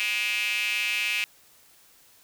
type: tone with high-pass filter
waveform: square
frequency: 111.8 Hz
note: A2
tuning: 28 cents sharp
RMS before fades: -27 dBFS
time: 0-1.24 s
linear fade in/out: 0 ms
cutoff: 2500 Hz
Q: 7.8
effects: white hiss -57 dBFS RMS until 2.23 s